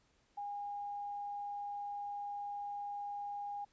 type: tone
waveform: sine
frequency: 815 Hz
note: G#5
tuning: 33 cents flat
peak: -39 dBFS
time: 0.37-3.65 s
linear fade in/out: 10 ms
effects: pink hiss -73 dBFS RMS until 3.72 s + resampled to 16000 Hz